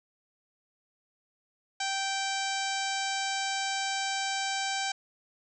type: harmonic tone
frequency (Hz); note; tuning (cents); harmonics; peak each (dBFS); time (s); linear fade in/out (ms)
780; G5; -9; 1 / 2 / 3 / 4 / 5 / 6 / 7 / 8 / 9 / 10; -33 / -36 / -38 / -39 / -40 / -41 / -41 / -42 / -43 / -43; 1.8-4.92; 5
effects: none